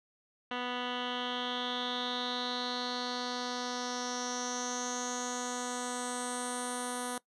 10% pulse tone with low-pass filter sweep, 246.9 Hz, B3, in tune, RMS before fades -36 dBFS, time 0.51-7.18 s, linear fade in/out 2 ms, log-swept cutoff 2700 to 10000 Hz, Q 5.9, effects noise-tail reverb RT60 0.1 s tail -20 dB re dry

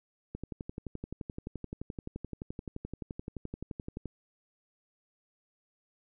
click train, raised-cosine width 3 ms, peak -25 dBFS, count 44, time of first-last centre 0.35-4.057 s, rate 11.6 Hz, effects none

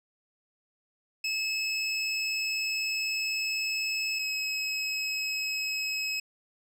25% pulse tone pair in turn, 2592 / 2564 Hz, E7 / E7, -30 / -49 cents, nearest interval unison, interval 19 cents, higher first, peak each -24 / -25 dBFS, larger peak first, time 1.24-4.19 / 4.19-6.2 s, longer first, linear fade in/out 5 ms, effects low-pass 12000 Hz 12 dB/octave

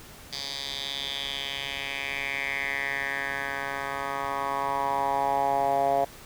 10% pulse tone with band-pass filter sweep, 138.59 Hz, C#3, in tune, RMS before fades -29 dBFS, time 0.32-6.05 s, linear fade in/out 10 ms, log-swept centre 4500 to 670 Hz, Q 4.3, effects pink hiss -47 dBFS RMS until 6.25 s

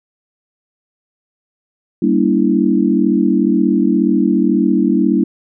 sine chord, E half-diminished seventh, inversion first, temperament equal with one note detuned, 196 / 233.1 / 287.6 / 329.6 Hz, G3 / Bb3 / D4 / E4, 0 / 0 / -36 / 0 cents, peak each -16 dBFS, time 2.02-5.24 s, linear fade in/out 5 ms, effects none

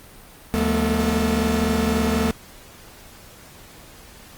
45% pulse tone cluster, 76.2 / 173.9 / 215.8 / 239.7 / 444 Hz, D#2 / F3 / A3 / A#3 / A4, -36 / -7 / -33 / +48 / +16 cents, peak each -26 / -30 / -23 / -24 / -26 dBFS, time 0.54-2.31 s, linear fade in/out 0 ms, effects pink hiss -45 dBFS RMS until 4.37 s + Opus 32 kbps

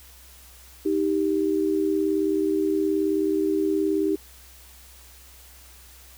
sine tone pair together, 313.1 / 392 Hz, D#4 / G4, +11 / 0 cents, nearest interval major third, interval 389 cents, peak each -23 dBFS, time 0.85-4.16 s, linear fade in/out 10 ms, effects added 63 Hz sine -50 dBFS peak until 6.17 s + white hiss -50 dBFS RMS until 6.17 s

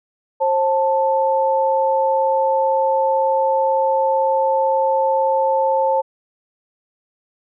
sine tone pair together, 534.3 / 881 Hz, C5 / A5, +36 / +2 cents, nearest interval major sixth, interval 866 cents, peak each -17 dBFS, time 0.4-6.02 s, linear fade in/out 20 ms, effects none

